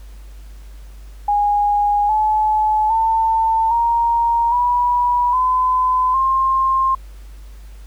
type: tone with pitch steps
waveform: sine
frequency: 823 / 858.4 / 895.4 / 934 / 974.2 / 1016.2 / 1059.9 Hz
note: G#5 / A5 / A5 / A#5 / B5 / B5 / C6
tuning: -16 / -43 / +30 / +3 / -24 / +49 / +22 cents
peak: -13 dBFS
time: 1.28-6.95 s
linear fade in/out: 5 ms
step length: 810 ms
effects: added 50 Hz sine -34 dBFS peak until 7.86 s + pink hiss -51 dBFS RMS until 7.86 s